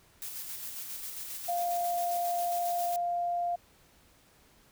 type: noise with tremolo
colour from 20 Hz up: blue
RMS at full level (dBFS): -39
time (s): 0.22-2.96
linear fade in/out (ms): 0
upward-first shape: square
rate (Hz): 7.4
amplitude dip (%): 30
type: tone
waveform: sine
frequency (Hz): 698.5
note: F5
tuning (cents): 0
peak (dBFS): -28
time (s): 1.48-3.56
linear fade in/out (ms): 10
effects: pink hiss -62 dBFS RMS until 4.71 s